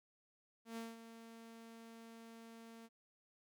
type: tone with ADSR envelope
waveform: sawtooth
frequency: 228.1 Hz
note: A#3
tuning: 37 cents flat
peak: -39 dBFS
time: 0.65-2.89 s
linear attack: 120 ms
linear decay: 190 ms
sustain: -11 dB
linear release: 41 ms
effects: none